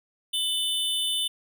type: tone pair together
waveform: square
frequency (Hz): 2994 / 3560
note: F#7 / A7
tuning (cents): +20 / +20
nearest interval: minor third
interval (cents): 300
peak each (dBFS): -28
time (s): 0.33-1.28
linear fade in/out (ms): 10
effects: none